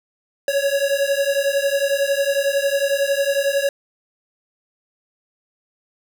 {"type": "beating tone pair", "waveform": "square", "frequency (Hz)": [552, 563], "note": ["C#5", "C#5"], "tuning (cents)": [-7, 27], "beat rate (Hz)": 11, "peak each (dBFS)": -21, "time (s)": [0.48, 3.69], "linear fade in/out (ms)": 2, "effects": []}